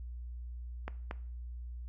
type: clicks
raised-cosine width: 0.5 ms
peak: -23 dBFS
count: 2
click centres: 0.88 / 1.111 s
effects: noise-tail reverb RT60 0.5 s tail -18 dB re dry + added 60 Hz sine -40 dBFS peak until 1.88 s